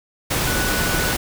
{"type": "tone in noise", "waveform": "sine", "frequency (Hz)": 1480, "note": "F#6", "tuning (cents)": 0, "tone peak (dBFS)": -25, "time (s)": [0.47, 1.13], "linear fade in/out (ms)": 10, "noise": "pink", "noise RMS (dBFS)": -21, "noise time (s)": [0.3, 1.17], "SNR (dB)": -7, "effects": []}